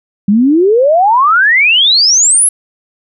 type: exponential sweep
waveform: sine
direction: up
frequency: 193.6 to 11190 Hz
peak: -5 dBFS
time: 0.28-2.49 s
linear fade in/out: 5 ms
effects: none